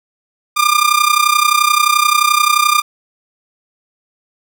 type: tone with amplitude modulation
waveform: sawtooth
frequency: 1200 Hz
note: D6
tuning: 37 cents sharp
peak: -3 dBFS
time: 0.56-2.82 s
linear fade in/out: 20 ms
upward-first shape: sine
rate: 31.5 Hz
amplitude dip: 80%
effects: none